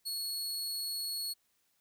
sawtooth tone, 4354 Hz, C#8, 32 cents flat, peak -32 dBFS, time 0.05-1.34 s, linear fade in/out 20 ms, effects white hiss -75 dBFS RMS until 1.8 s

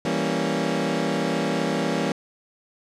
20% pulse chord, E diminished seventh, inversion none, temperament equal with one note detuned, 164.81 / 197.36 / 233.1 / 277.2 Hz, E3 / G3 / Bb3 / Db4, 0 / +12 / 0 / 0 cents, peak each -23 dBFS, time 0.05-2.12 s, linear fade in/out 2 ms, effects low-pass 7000 Hz 12 dB/octave

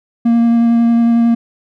triangle tone with vibrato, 233.1 Hz, A#3, in tune, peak -6 dBFS, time 0.25-1.35 s, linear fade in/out 10 ms, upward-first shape sine, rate 11 Hz, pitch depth 10 cents each way, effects none

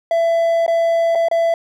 triangle tone with dropouts, 668 Hz, E5, 23 cents sharp, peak -11 dBFS, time 0.11-1.54 s, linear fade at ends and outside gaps 2 ms, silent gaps 0.664-0.679 / 1.151-1.155 / 1.285-1.313 s, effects none

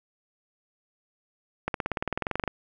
accelerating click train, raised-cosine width 0.5 ms, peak -12 dBFS, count 17, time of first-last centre 1.68-2.477 s, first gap 62 ms, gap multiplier 0.97, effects none

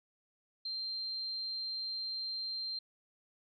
sine tone, 4159 Hz, C8, 11 cents flat, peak -36 dBFS, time 0.65-2.79 s, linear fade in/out 5 ms, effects none

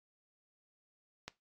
click, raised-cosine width 0.2 ms, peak -24 dBFS, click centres 1.28 s, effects noise-tail reverb RT60 0.2 s tail -18 dB re dry + AAC 64 kbps

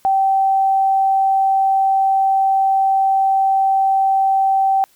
sine tone, 775 Hz, G5, 20 cents flat, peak -12 dBFS, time 0.05-4.84 s, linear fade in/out 0 ms, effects white hiss -55 dBFS RMS until 4.95 s

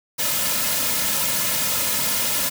white noise with comb filter, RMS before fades -22 dBFS, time 0.18-2.5 s, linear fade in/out 20 ms, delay 2.6 ms, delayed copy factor -0.7, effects none

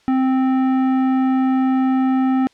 triangle tone with tanh clipping, 261.6 Hz, C4, in tune, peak -16 dBFS, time 0.08-2.47 s, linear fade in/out 0 ms, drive 17 dB, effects white hiss -56 dBFS RMS until 2.53 s + low-pass 5000 Hz 12 dB/octave

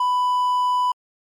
triangle tone, 994 Hz, B5, 11 cents sharp, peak -15 dBFS, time 0-0.92 s, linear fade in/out 5 ms, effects MP3 96 kbps

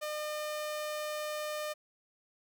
sawtooth tone, 605 Hz, D#5, 49 cents flat, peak -31 dBFS, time 0.01-1.74 s, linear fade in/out 20 ms, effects none

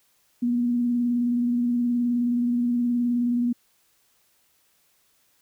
sine tone with vibrato, 241.3 Hz, B3, 40 cents flat, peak -20 dBFS, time 0.42-3.53 s, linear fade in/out 10 ms, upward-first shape square, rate 19 Hz, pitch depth 20 cents each way, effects white hiss -65 dBFS RMS until 5.41 s

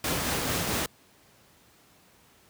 pink noise with tremolo, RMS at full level -27 dBFS, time 0.04-0.86 s, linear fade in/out 2 ms, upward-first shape sine, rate 4.5 Hz, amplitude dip 25%, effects pink hiss -59 dBFS RMS until 2.49 s + high-pass 80 Hz 12 dB/octave

